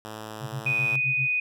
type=tone with pitch glide; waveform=5% pulse; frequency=108.7 to 110.34 Hz; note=A2 to A2; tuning=-21 to +5 cents; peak=-25 dBFS; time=0.05-0.96 s; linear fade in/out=0 ms; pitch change=+26 cents; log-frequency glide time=0.39-0.65 s
type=tone with tremolo; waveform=sine; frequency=133 Hz; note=C3; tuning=29 cents sharp; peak=-28 dBFS; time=0.4-1.31 s; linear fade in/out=50 ms; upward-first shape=sine; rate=7.6 Hz; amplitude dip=100%
type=tone; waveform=sine; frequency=2486 Hz; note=D#7; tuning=2 cents flat; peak=-22 dBFS; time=0.66-1.4 s; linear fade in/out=5 ms
effects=none